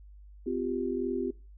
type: chord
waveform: sine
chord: C suspended fourth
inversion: none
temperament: equal with one note detuned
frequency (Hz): 255.4 / 349.2 / 392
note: C4 / F4 / G4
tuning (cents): -42 / 0 / 0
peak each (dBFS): -33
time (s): 0.46-1.31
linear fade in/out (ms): 10
effects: noise-tail reverb RT60 0.3 s tail -20 dB re dry + added 50 Hz sine -48 dBFS peak until 1.57 s